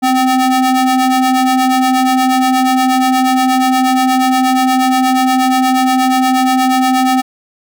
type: ring-modulated tone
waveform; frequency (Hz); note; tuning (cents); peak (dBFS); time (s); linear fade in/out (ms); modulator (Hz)
square; 256.4; C4; -35; -7; 0.02-7.22; 20; 517
effects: none